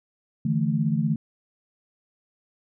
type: chord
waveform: sine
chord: D suspended second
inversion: none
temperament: equal with one note detuned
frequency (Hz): 148.28 / 164.81 / 220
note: D3 / E3 / A3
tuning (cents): +17 / 0 / 0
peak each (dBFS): -25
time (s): 0.45-1.16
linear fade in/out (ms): 5
effects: none